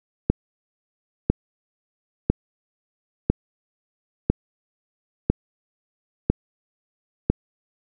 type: click train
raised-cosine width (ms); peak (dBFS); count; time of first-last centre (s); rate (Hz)
3; -3; 8; 0.3-7.3; 1
effects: none